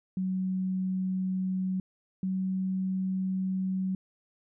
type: tone pair in turn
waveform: sine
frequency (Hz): 187 / 188.3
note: F#3 / F#3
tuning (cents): +19 / +31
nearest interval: unison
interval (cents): 12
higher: second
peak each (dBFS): -27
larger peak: neither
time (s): 0.17-1.8 / 2.23-3.95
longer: second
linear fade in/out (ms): 2
effects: none